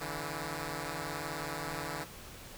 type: beating tone pair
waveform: 5% pulse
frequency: 144.2 / 163.2 Hz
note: D3 / E3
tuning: -31 / -17 cents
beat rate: 19 Hz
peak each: -28 dBFS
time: 0-2.05 s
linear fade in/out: 20 ms
effects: pink hiss -49 dBFS RMS until 2.57 s